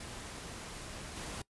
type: noise with level steps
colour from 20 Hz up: pink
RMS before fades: -45 / -42 dBFS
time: 0-1.42 s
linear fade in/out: 5 ms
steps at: 1.16 s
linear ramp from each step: 5 ms
effects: noise-tail reverb RT60 0.1 s tail -21 dB re dry + resampled to 24000 Hz